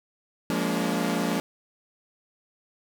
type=chord; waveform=sawtooth; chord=Bb dominant seventh; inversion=second; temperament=equal with one note detuned; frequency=174.61 / 207.7 / 233.1 / 286.1 Hz; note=F3 / Ab3 / Bb3 / D4; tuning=0 / 0 / 0 / -45 cents; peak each=-26 dBFS; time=0.5-1.4 s; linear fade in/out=0 ms; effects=none